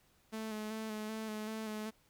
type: tone with vibrato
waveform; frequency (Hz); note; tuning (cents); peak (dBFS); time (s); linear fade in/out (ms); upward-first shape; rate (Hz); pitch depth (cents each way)
sawtooth; 217; A3; -24; -35; 0.32-1.91; 20; square; 2.6; 23
effects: pink hiss -70 dBFS RMS until 2.09 s